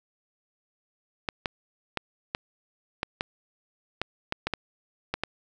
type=clicks; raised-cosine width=0.3 ms; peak=-11 dBFS; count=12; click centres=1.288 / 1.458 / 1.973 / 2.349 / 3.031 / 3.209 / 4.016 / 4.324 / 4.47 / 4.537 / 5.14 / 5.236 s; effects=none